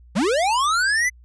square linear sweep, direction up, 155.56 to 2052 Hz, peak -18 dBFS, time 0.15-1.1 s, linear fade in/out 20 ms, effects added 60 Hz sine -45 dBFS peak until 1.24 s + resampled to 22050 Hz

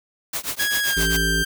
white noise with tremolo, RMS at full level -24 dBFS, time 0.33-1.17 s, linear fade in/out 5 ms, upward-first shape triangle, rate 7.6 Hz, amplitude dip 100%
sawtooth tone with pitch glide, 1661.2 to 1575.2 Hz, G#6 to G6, 0 to +8 cents, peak -17 dBFS, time 0.59-1.45 s, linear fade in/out 10 ms, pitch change -92 cents, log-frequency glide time 0.81-1.03 s
harmonic tone, 54.7 Hz, A1, 9 cents flat, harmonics 1 / 3 / 5 / 7 / 8, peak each -24 / -27 / -31 / -30 / -36 dBFS, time 0.96-1.44 s, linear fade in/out 20 ms
effects none

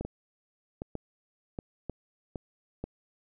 two click trains, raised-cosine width 2 ms, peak -21 / -22 dBFS, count 4 / 4, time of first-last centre 0.01-2.84 / 0.05-2.358 s, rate 1.06 / 1.3 Hz, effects none

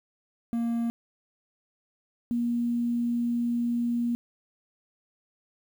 triangle / sine tone pair in turn, 233.2 / 237.7 Hz, A#3 / A#3, +1 / +34 cents, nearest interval unison, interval 33 cents, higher second, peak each -23 / -24 dBFS, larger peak first, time 0.53-0.9 / 2.31-4.15 s, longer second, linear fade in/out 0 ms, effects 9-bit

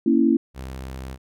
sine chord, A# diminished, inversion none, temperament equal, 233.1 / 277.2 / 329.6 Hz, A#3 / C#4 / E4, 0 / 0 / 0 cents, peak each -19 dBFS, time 0.06-0.37 s, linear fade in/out 5 ms
sawtooth tone with vibrato, 65.41 Hz, C2, in tune, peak -28 dBFS, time 0.54-1.18 s, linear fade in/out 50 ms, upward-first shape square, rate 18 Hz, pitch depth 11 cents each way
effects none

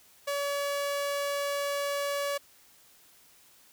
sawtooth tone, 568 Hz, C#5, 42 cents sharp, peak -25 dBFS, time 0.27-2.38 s, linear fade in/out 10 ms, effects white hiss -59 dBFS RMS until 3.72 s

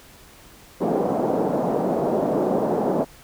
white band-pass noise, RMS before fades -22 dBFS, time 0.8-3.05 s, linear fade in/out 20 ms, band 170 to 680 Hz, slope 24 dB/octave, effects pink hiss -48 dBFS RMS until 3.23 s

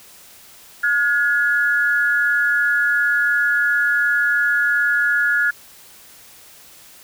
sine tone pair together, 1434.8 / 1692 Hz, F6 / G#6, +46 / +32 cents, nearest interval minor third, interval 286 cents, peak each -17 / -18 dBFS, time 0.83-5.51 s, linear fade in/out 10 ms, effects white hiss -45 dBFS RMS until 7.03 s

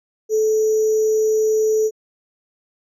sine tone with sample-and-hold, 434.5 Hz, A4, 22 cents flat, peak -14 dBFS, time 0.29-1.91 s, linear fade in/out 50 ms, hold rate 6300 Hz, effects low-pass 11000 Hz 12 dB/octave

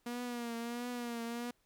sawtooth tone with vibrato, 238.3 Hz, A#3, 38 cents sharp, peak -34 dBFS, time 0.06-1.51 s, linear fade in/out 5 ms, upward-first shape triangle, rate 1.5 Hz, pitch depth 57 cents each way, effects pink hiss -75 dBFS RMS until 1.65 s

